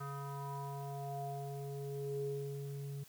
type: tone with low-pass filter sweep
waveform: square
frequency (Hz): 140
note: C#3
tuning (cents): +18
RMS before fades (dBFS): -42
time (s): 0-3.04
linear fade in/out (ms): 10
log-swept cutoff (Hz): 1300 to 280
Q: 6.1
effects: white hiss -61 dBFS RMS until 3.08 s